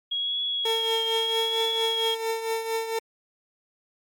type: tone with vibrato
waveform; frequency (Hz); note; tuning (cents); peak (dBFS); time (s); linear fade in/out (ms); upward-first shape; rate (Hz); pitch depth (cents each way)
sine; 3296; G#7; -14; -25; 0.11-2.15; 10; triangle; 0.8; 41
type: tone with tremolo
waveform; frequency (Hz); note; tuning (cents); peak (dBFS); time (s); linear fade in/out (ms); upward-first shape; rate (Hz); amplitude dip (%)
30% pulse; 450.8; A4; +42; -21; 0.65-2.99; 5; triangle; 4.4; 65
effects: Opus 48 kbps